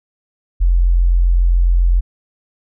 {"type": "tone", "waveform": "sine", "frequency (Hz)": 43.65, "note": "F1", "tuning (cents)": 0, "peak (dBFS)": -9, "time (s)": [0.6, 2.01], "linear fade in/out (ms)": 20, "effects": []}